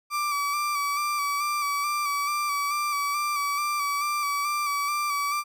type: tone with vibrato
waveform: 35% pulse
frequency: 1163 Hz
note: D6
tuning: 17 cents flat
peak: -23 dBFS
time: 0.1-5.44 s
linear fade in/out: 50 ms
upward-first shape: square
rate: 2.3 Hz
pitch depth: 27 cents each way
effects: none